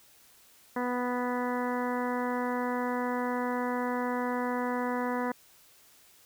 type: harmonic tone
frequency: 246.9 Hz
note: B3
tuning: in tune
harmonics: 1 / 2 / 3 / 4 / 5 / 6 / 7 / 8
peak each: -32 / -34 / -38 / -35 / -42 / -43 / -42 / -44 dBFS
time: 0.76-5.32 s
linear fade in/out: 5 ms
effects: white hiss -59 dBFS RMS until 6.25 s